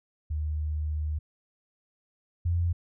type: tone pair in turn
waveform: sine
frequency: 76.3 / 86.02 Hz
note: D#2 / F2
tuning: -33 / -26 cents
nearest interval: major second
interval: 207 cents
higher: second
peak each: -27 / -23 dBFS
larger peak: second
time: 0.3-1.19 / 2.45-2.73 s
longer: first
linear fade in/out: 10 ms
effects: none